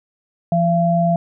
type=tone pair together; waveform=sine; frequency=170.25 / 681 Hz; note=F3 / F5; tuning=-44 / -44 cents; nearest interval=2 octaves; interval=2400 cents; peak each=-16 dBFS; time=0.52-1.16 s; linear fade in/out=2 ms; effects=none